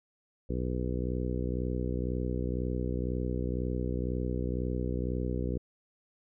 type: harmonic tone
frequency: 62 Hz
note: B1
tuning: 7 cents sharp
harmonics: 1 / 2 / 3 / 4 / 5 / 6 / 7 / 8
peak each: -33 / -36 / -38 / -39 / -40 / -41 / -41 / -42 dBFS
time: 0.49-5.58 s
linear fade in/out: 10 ms
effects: none